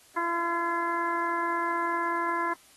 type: harmonic tone with a mistuned harmonic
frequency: 340 Hz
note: F4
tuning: 46 cents flat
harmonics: 1 / 2 / 3 / 4 / 5 / 6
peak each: -34 / -38 / -28 / -36 / -34 / -42 dBFS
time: 0.16-2.54 s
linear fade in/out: 10 ms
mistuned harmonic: 6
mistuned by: +24 cents
effects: white hiss -57 dBFS RMS until 2.76 s + AAC 32 kbps